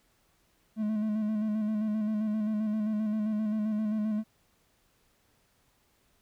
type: tone with vibrato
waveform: triangle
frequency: 214.3 Hz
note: A3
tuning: 45 cents flat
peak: -25 dBFS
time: 0.76-4.24 s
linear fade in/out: 50 ms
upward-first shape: square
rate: 7.6 Hz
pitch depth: 31 cents each way
effects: pink hiss -69 dBFS RMS until 6.21 s